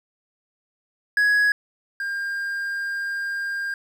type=tone pair in turn; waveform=triangle; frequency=1670 / 1603.5 Hz; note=G#6 / G6; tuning=+9 / +39 cents; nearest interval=minor second; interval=70 cents; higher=first; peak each=-14 / -23 dBFS; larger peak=first; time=1.17-1.52 / 2-3.74 s; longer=second; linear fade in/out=2 ms; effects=9-bit